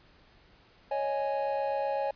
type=chord; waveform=triangle; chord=C# suspended second; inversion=none; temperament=equal; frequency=554.4 / 622.3 / 830.6 Hz; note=C#5 / D#5 / G#5; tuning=0 / 0 / 0 cents; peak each=-29 / -34 / -30 dBFS; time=0.91-2.11 s; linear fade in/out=5 ms; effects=pink hiss -60 dBFS RMS until 2.15 s + resampled to 11025 Hz